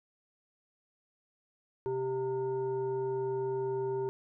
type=tone with frequency modulation; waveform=sine; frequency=392 Hz; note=G4; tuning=in tune; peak=-30 dBFS; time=1.86-4.09 s; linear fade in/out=0 ms; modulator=522 Hz; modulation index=0.55; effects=none